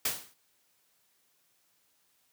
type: noise with exponential decay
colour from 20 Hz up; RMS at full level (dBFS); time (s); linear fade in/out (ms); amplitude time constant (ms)
white; -26; 0.05-0.34; 5; 63
effects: white hiss -71 dBFS RMS until 2.32 s + high-pass 80 Hz 12 dB/octave